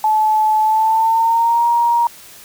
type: tone with pitch glide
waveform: sine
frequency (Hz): 864 to 942.2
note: A5 to A#5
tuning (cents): -32 to +18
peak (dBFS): -11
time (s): 0.04-2.07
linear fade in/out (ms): 2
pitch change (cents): +150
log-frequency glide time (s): 0.61-1.65
effects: white hiss -40 dBFS RMS until 2.44 s